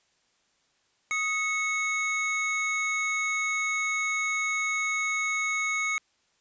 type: tone pair together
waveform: square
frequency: 1256 / 2200 Hz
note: D#6 / C#7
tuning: +16 / -14 cents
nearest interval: minor seventh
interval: 970 cents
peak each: -34 / -27 dBFS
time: 1.11-5.98 s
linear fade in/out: 0 ms
effects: white hiss -69 dBFS RMS until 6.4 s + resampled to 16000 Hz